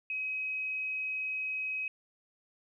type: tone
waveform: sine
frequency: 2538 Hz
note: D#7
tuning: 34 cents sharp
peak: -32 dBFS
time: 0.1-1.88 s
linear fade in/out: 2 ms
effects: 12-bit